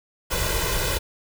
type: noise with comb filter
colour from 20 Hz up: pink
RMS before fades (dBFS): -24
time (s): 0.3-0.99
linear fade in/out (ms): 20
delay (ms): 2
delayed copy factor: +0.9
effects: none